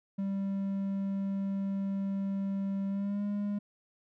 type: tone with pitch glide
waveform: triangle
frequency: 196 to 204.4 Hz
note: G3 to G#3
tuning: 0 to -27 cents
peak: -28 dBFS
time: 0.18-3.59 s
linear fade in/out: 10 ms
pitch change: +73 cents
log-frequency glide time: 2.88-3.23 s
effects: none